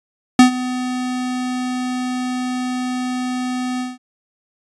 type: tone with ADSR envelope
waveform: square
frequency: 251.8 Hz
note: B3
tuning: 34 cents sharp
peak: -4 dBFS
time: 0.39-3.98 s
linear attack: 3 ms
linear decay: 110 ms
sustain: -17 dB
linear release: 180 ms
effects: resampled to 22050 Hz